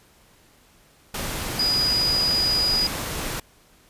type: tone in noise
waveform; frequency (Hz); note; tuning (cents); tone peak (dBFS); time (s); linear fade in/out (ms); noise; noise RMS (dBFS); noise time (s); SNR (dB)
sine; 4923; D#8; -19; -19; 1.59-2.87; 5; pink; -29; 1.14-3.4; +7
effects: pink hiss -56 dBFS RMS until 3.89 s + resampled to 32000 Hz